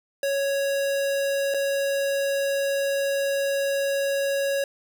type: tone with dropouts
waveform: square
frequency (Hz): 554.4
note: C#5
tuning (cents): 0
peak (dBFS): -23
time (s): 0.23-4.64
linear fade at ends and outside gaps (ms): 2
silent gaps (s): 1.54-1.544
effects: none